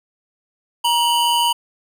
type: tone pair together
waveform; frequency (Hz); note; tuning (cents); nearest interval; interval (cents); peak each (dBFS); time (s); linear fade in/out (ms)
square; 944.9 / 3000; A#5 / F#7; +23 / +23; octave + minor sixth; 2000; -17 / -20; 0.84-1.53; 10
effects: none